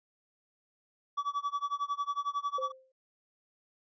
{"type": "tone with tremolo", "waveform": "triangle", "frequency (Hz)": 1146, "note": "D6", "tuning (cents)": -43, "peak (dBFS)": -26, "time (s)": [1.17, 2.72], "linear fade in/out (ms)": 10, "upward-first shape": "sine", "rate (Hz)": 11, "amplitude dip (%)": 95}
{"type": "tone with exponential decay", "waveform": "sine", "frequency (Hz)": 523.3, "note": "C5", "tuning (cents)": 0, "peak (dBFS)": -31, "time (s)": [2.58, 2.92], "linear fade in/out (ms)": 5, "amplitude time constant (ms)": 72}
{"effects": ["resampled to 16000 Hz"]}